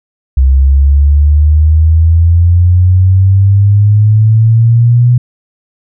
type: exponential sweep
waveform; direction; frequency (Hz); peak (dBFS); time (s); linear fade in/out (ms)
sine; up; 65.4 to 123.47; -3; 0.37-5.18; 5
effects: none